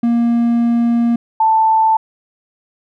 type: tone pair in turn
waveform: triangle / sine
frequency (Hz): 235.1 / 884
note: A#3 / A5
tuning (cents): +15 / +8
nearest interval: octave + major seventh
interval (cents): 2293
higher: second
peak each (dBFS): -9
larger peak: neither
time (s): 0.03-1.16 / 1.4-1.97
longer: first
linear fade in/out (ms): 5
effects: none